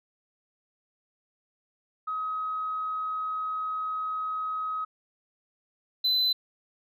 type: tone pair in turn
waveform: sine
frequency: 1268 / 4026 Hz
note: D#6 / B7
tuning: +32 / +33 cents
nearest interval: octave + minor sixth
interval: 2001 cents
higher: second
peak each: -28 / -19 dBFS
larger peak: second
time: 2.07-4.85 / 6.04-6.33 s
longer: first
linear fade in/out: 10 ms
effects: tanh soft clip ceiling -21 dBFS